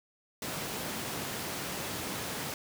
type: high-pass noise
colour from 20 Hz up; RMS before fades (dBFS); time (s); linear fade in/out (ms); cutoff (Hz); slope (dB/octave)
pink; -37; 0.42-2.54; 2; 130; 12
effects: none